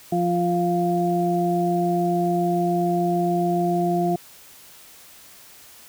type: harmonic tone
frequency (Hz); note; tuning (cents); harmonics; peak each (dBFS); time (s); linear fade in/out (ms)
174.61; F3; 0; 1 / 2 / 4; -23 / -23 / -23; 0.12-4.16; 5
effects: white hiss -47 dBFS RMS until 5.88 s